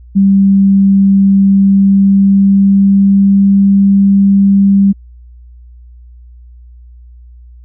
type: tone with pitch glide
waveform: sine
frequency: 196 to 197.59 Hz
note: G3 to G3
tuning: 0 to +14 cents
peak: -4 dBFS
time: 0.15-4.93 s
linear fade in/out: 20 ms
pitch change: +14 cents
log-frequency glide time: 1.41-3.55 s
effects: added 60 Hz sine -33 dBFS peak until 7.64 s